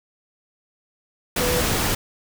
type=tone in noise; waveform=sine; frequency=493.9 Hz; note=B4; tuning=in tune; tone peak=-23 dBFS; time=1.4-1.61 s; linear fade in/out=5 ms; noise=pink; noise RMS=-22 dBFS; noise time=1.36-1.95 s; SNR=-4 dB; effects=none